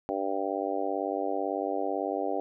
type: harmonic tone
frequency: 98 Hz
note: G2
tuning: in tune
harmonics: 3 / 4 / 5 / 6 / 7 / 8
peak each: -35 / -35 / -35 / -35 / -35 / -35 dBFS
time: 0.09-2.4 s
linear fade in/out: 0 ms
effects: none